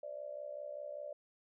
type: tone with amplitude modulation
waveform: sine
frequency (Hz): 587.3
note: D5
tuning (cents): 0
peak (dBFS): -38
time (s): 0.03-1.13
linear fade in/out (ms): 5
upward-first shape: sine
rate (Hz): 65.1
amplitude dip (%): 80
effects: none